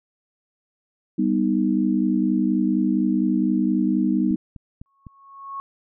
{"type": "chord", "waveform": "sine", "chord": "G augmented", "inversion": "none", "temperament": "equal", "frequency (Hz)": [196, 246.9, 311.1], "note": ["G3", "B3", "D#4"], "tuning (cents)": [0, 0, 0], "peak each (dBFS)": -22, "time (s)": [1.18, 4.36], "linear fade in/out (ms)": 10}
{"type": "click train", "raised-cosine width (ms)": 5, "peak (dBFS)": -26, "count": 4, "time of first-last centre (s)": [4.31, 5.068], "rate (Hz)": 3.96}
{"type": "tone with exponential growth", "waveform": "sine", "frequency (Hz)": 1100, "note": "C#6", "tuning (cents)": -14, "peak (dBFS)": -27, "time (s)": [4.86, 5.6], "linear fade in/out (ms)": 0, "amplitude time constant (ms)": 160}
{"effects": []}